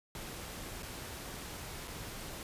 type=noise with dropouts; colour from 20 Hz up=pink; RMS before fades=-44 dBFS; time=0.15-2.43 s; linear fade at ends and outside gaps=1 ms; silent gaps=0.824-0.829 / 1.875-1.879 s; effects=resampled to 32000 Hz